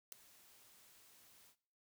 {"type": "noise with ADSR envelope", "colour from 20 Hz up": "white", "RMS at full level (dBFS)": -43, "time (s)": [0.12, 1.56], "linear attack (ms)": 3, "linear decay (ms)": 4, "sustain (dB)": -22, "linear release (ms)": 78, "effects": ["noise-tail reverb RT60 0.6 s tail -20 dB re dry"]}